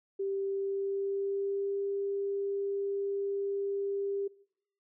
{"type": "tone with pitch glide", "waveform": "sine", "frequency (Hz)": [392, 397.9], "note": ["G4", "G4"], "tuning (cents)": [0, 26], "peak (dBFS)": -30, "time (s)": [0.19, 4.28], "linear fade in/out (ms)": 10, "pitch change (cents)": 26, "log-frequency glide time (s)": [0.44, 1.8], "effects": ["noise-tail reverb RT60 0.7 s tail -22 dB re dry"]}